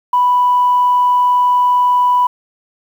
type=tone; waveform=sine; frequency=987.8 Hz; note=B5; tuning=in tune; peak=-8 dBFS; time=0.13-2.27 s; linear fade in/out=5 ms; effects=tanh soft clip ceiling -4 dBFS + 7-bit